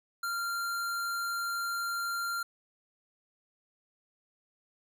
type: tone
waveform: square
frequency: 1386 Hz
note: F6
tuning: 14 cents flat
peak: -32 dBFS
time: 0.23-2.43 s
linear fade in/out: 5 ms
effects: none